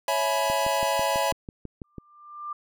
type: chord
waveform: square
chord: C# minor seventh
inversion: none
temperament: equal with one note detuned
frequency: 554.4 / 659.3 / 846.6 / 987.8 Hz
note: C#5 / E5 / G#5 / B5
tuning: 0 / 0 / +33 / 0 cents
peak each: -29 dBFS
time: 0.08-1.32 s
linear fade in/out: 2 ms
type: click train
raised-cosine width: 3 ms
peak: -23 dBFS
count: 10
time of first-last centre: 0.5-1.983 s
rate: 6.07 Hz
type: tone with exponential growth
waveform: sine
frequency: 1190 Hz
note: D6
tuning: 22 cents sharp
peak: -29 dBFS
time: 1.84-2.53 s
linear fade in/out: 5 ms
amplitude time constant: 150 ms
effects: none